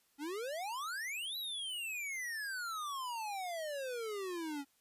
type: exponential two-way sweep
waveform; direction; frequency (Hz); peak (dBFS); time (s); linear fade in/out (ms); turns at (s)
square; up then down; 273.1 to 3997 to 273.1; -39; 0.18-4.65; 50; 1.37
effects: white hiss -73 dBFS RMS until 4.8 s + resampled to 32000 Hz